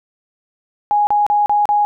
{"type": "tone bursts", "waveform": "sine", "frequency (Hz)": 829, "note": "G#5", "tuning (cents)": -3, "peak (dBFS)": -11, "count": 5, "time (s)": [0.91, 1.85], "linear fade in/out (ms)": 0, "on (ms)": 160, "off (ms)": 35, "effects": []}